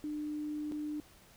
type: tone with dropouts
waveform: sine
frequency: 300 Hz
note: D4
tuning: 37 cents sharp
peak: -35 dBFS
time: 0.04-1 s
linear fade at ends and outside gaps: 0 ms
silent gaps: 0.715-0.721 s
effects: pink hiss -60 dBFS RMS until 1.36 s